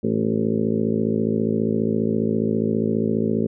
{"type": "harmonic tone with a mistuned harmonic", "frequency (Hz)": 54.8, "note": "A1", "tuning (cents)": -6, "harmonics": [2, 3, 4, 5, 6, 7, 8, 9, 10], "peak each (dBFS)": [-30, -29, -22, -28, -33, -26, -27, -33, -37], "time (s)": [0.03, 3.47], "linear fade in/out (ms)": 10, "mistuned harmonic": 6, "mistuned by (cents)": 46, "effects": []}